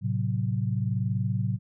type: chord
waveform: sine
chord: F# diminished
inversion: first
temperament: equal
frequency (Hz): 110 / 130.81 / 185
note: A2 / C3 / F#3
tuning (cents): 0 / 0 / 0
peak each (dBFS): -27 / -29 / -31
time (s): 0.01-1.59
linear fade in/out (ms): 50
effects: none